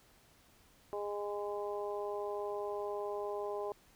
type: harmonic tone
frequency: 205.2 Hz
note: G#3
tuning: 21 cents flat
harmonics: 2 / 3 / 4 / 5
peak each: -38 / -42 / -44 / -46 dBFS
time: 0.93-3.72 s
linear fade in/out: 0 ms
effects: pink hiss -65 dBFS RMS until 3.95 s